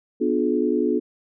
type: chord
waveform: sine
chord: B diminished seventh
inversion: none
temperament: just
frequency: 246.9 / 296.3 / 355.6 / 426.7 Hz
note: B3 / D4 / F4 / Ab4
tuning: 0 / +15 / +31 / +47 cents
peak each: -24 dBFS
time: 0.2-1 s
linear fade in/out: 20 ms
effects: none